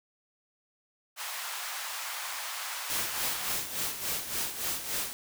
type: high-pass noise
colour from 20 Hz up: pink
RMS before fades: -37 dBFS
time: 1.16-3.57 s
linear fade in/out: 50 ms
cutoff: 840 Hz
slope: 24 dB/octave
type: noise with tremolo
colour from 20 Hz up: white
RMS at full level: -31 dBFS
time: 2.9-5.13 s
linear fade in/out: 0 ms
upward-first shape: sine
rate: 3.5 Hz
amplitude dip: 65%
effects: none